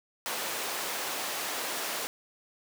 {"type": "high-pass noise", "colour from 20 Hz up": "pink", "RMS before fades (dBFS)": -34, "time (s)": [0.26, 2.07], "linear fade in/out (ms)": 0, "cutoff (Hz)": 510, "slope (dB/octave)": 12, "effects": []}